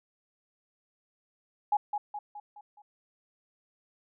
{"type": "tone with echo", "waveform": "sine", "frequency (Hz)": 830.6, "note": "G#5", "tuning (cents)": 0, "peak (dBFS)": -22, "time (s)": [1.72, 1.77], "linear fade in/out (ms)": 5, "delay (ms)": 210, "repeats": 5, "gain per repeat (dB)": -6, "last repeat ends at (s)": 2.82, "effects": []}